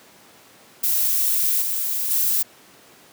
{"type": "noise with level steps", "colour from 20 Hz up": "violet", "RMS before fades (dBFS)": [-20, -24, -20], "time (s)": [0.83, 2.43], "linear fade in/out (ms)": 10, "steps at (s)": [1.61, 2.1], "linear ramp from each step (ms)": 10, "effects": ["pink hiss -49 dBFS RMS until 3.12 s", "high-pass 200 Hz 12 dB/octave"]}